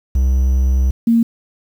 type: tone pair in turn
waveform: triangle / sine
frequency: 64.8 / 230.9 Hz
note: C2 / A#3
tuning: -16 / -16 cents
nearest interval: octave + minor seventh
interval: 2200 cents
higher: second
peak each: -9 dBFS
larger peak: neither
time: 0.15-0.91 / 1.07-1.23 s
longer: first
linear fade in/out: 5 ms
effects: 7-bit